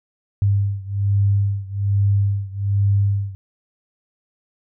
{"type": "beating tone pair", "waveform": "sine", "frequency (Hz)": [99.7, 100.9], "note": ["G2", "G#2"], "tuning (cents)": [30, -49], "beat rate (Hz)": 1.2, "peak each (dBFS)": [-18, -20], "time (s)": [0.42, 3.35], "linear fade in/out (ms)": 0, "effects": []}